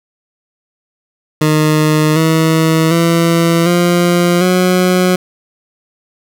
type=tone with pitch steps; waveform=20% pulse; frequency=154 / 160.63 / 167.55 / 174.77 / 182.29 Hz; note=D#3 / E3 / E3 / F3 / F#3; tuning=-17 / -45 / +29 / +2 / -26 cents; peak=-4 dBFS; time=1.41-5.16 s; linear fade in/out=5 ms; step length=750 ms; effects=none